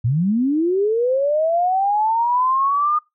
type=linear sweep; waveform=sine; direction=up; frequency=107.6 to 1227 Hz; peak=-15 dBFS; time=0.04-2.99 s; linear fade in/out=10 ms; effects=noise-tail reverb RT60 0.2 s tail -22 dB re dry